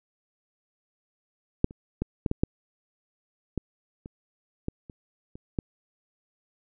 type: clicks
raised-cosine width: 3 ms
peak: -6 / -30 / -14 / -12 / -13 / -8 / -15 / -27 / -16 / -29 / -29 / -14 dBFS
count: 12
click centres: 1.644 / 1.709 / 2.02 / 2.262 / 2.314 / 2.435 / 3.577 / 4.059 / 4.684 / 4.898 / 5.355 / 5.588 s
effects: none